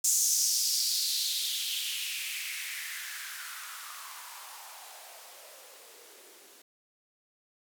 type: noise with band-pass filter sweep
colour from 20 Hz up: violet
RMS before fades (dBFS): -34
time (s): 0.04-6.62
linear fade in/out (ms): 5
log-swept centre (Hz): 6900 to 340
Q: 3.7
effects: none